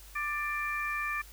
harmonic tone, 591 Hz, D5, 11 cents sharp, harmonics 2 / 3 / 4, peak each -35 / -35 / -35 dBFS, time 0.15-1.22 s, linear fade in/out 10 ms, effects added 49 Hz sine -50 dBFS peak until 1.32 s + white hiss -54 dBFS RMS until 1.32 s

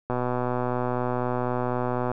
click train, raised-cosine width 1 ms, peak -13 dBFS, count 251, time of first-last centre 0.1-2.116 s, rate 124 Hz, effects none

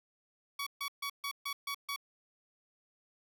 15% pulse tone bursts, 1128 Hz, C#6, 30 cents sharp, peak -29 dBFS, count 7, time 0.59-1.962 s, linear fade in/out 5 ms, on 76 ms, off 140 ms, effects none

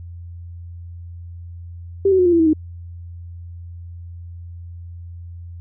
sine tone with pitch steps, 392 / 377.1 / 362.8 / 349 / 335.8 / 323 / 310.8 Hz, G4 / F#4 / F#4 / F4 / E4 / E4 / D#4, 0 / +33 / -34 / -1 / +32 / -35 / -2 cents, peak -11 dBFS, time 2.05-2.533 s, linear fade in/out 5 ms, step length 69 ms, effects added 86 Hz sine -32 dBFS peak until 5.6 s

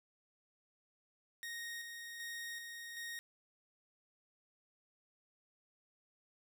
sawtooth tone with tremolo, 1864.7 Hz, A#6, in tune, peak -39 dBFS, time 1.43-3.19 s, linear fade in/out 0 ms, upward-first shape square, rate 1.3 Hz, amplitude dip 35%, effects none

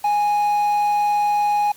triangle tone with quantisation, 829 Hz, G#5, 3 cents flat, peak -14 dBFS, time 0.04-1.72 s, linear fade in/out 5 ms, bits 7, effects white hiss -47 dBFS RMS until 1.76 s + Opus 48 kbps

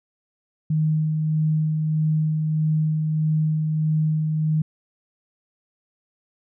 sine tone with tremolo, 155.56 Hz, D#3, in tune, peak -17 dBFS, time 0.7-4.62 s, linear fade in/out 5 ms, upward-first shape sine, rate 1.6 Hz, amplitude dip 30%, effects none

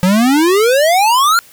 square exponential sweep, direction up, 176.4 to 1433 Hz, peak -9 dBFS, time 0.03-1.39 s, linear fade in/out 0 ms, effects white hiss -43 dBFS RMS until 1.52 s

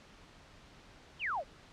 sine exponential sweep, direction down, 3330 to 493.9 Hz, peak -32 dBFS, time 1.19-1.44 s, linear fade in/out 50 ms, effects pink hiss -57 dBFS RMS until 1.72 s + low-pass 5000 Hz 12 dB/octave

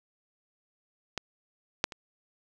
clicks, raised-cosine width 0.2 ms, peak -14 / -6 / -23 dBFS, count 3, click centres 1.177 / 1.841 / 1.922 s, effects none

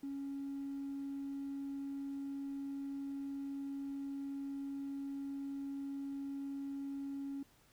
triangle tone, 277.2 Hz, C#4, in tune, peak -36 dBFS, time 0.03-7.43 s, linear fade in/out 5 ms, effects tanh soft clip ceiling -36 dBFS + pink hiss -68 dBFS RMS until 7.72 s

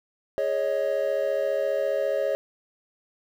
triangle chord, Ab suspended fourth, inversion none, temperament equal with one note detuned, 415.3 / 554.4 / 629.1 Hz, Ab4 / Db5 / Eb5, 0 / 0 / +19 cents, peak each -29 / -23 / -26 dBFS, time 0.38-2.35 s, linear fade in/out 0 ms, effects 9-bit

